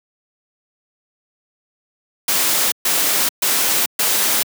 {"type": "noise bursts", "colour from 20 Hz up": "white", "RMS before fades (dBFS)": -17, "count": 4, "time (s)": [2.28, 4.43], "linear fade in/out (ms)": 5, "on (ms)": 440, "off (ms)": 130, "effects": ["high-pass 200 Hz 12 dB/octave"]}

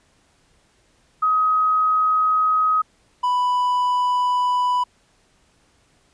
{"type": "tone pair in turn", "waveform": ["sine", "triangle"], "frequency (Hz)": [1263, 990.9], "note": ["D#6", "B5"], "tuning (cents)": [26, 5], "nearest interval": "major third", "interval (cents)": 421, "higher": "first", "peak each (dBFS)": -15, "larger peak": "neither", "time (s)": [[1.22, 2.82], [3.23, 4.84]], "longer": "second", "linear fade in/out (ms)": 10, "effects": ["pink hiss -60 dBFS RMS until 6.13 s", "resampled to 22050 Hz"]}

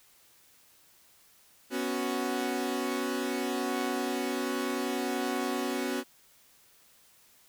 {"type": "chord", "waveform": "sawtooth", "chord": "B suspended second", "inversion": "none", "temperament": "equal", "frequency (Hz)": [246.9, 277.2, 370], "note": ["B3", "C#4", "F#4"], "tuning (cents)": [0, 0, 0], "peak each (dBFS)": -30, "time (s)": [1.7, 6.04], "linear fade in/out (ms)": 50, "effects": ["white hiss -61 dBFS RMS until 7.48 s"]}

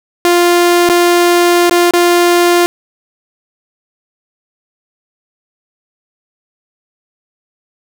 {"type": "tone with dropouts", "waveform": "sawtooth", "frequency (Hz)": 349.2, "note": "F4", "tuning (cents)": 0, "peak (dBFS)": -3, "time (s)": [0.25, 2.66], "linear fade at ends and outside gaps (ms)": 0, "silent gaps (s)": [[0.89, 0.898], [1.696, 1.71], [1.909, 1.936]], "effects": []}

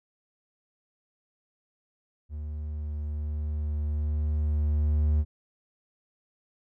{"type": "tone with level ramp", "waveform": "triangle", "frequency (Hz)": 75.1, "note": "D2", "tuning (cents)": 39, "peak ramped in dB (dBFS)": [-31, -18], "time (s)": [2.29, 5.25], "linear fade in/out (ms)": 50, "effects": []}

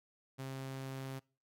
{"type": "tone", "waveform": "sawtooth", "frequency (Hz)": 133.7, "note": "C3", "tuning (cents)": 38, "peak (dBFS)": -37, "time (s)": [0.38, 1.2], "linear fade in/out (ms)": 20, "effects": ["noise-tail reverb RT60 0.4 s tail -26 dB re dry", "AAC 64 kbps"]}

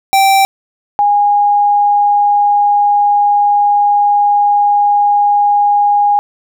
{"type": "tone pair in turn", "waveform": ["square", "sine"], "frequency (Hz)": [780, 820.4], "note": ["G5", "G#5"], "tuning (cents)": [-9, -21], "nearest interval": "minor second", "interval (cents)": 88, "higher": "second", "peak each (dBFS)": -7, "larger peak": "neither", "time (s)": [[0.13, 0.45], [0.99, 6.19]], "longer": "second", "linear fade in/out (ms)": 0, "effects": []}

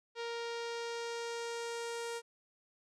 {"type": "tone with low-pass filter sweep", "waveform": "sawtooth", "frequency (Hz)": 467, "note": "A#4", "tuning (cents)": 3, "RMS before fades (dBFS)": -40, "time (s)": [0.15, 2.22], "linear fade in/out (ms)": 50, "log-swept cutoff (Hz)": [4400, 9100], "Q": 1.4, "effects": []}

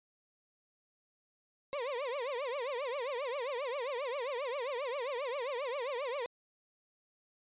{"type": "tone with vibrato", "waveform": "35% pulse", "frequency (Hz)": 523.3, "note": "C5", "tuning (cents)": 0, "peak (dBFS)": -33, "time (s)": [1.73, 6.26], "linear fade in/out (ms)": 0, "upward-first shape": "triangle", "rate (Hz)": 7.5, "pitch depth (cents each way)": 250, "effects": ["resampled to 8000 Hz"]}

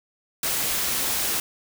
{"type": "noise", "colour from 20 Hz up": "white", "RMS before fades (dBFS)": -25, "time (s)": [0.43, 1.4], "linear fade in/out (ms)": 2, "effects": []}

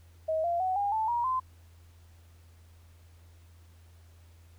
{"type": "tone with pitch steps", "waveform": "sine", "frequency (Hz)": [635, 688.5, 746.5, 809.3, 877.5, 951.4, 1031.6], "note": ["D#5", "F5", "F#5", "G#5", "A5", "A#5", "C6"], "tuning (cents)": [35, -25, 15, -45, -5, 35, -25], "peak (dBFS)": -26, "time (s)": [0.28, 1.4], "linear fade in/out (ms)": 10, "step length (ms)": 160, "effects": ["added 84 Hz sine -53 dBFS peak until 4.58 s", "pink hiss -65 dBFS RMS until 4.58 s"]}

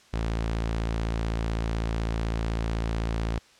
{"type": "tone", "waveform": "sawtooth", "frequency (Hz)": 55.9, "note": "A1", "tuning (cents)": 28, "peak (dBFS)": -22, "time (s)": [0.13, 3.39], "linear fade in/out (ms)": 10, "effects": ["white hiss -56 dBFS RMS until 3.59 s", "low-pass 6000 Hz 12 dB/octave"]}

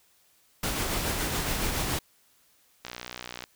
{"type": "noise with tremolo", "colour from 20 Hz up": "pink", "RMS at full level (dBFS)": -28, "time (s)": [0.63, 1.99], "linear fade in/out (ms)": 5, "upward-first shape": "sine", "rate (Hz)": 7.1, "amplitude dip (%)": 30}
{"type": "click train", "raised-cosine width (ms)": 0.2, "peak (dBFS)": -19, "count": 37, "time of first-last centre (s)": [2.85, 3.439], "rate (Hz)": 61.1}
{"effects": ["white hiss -64 dBFS RMS until 3.55 s"]}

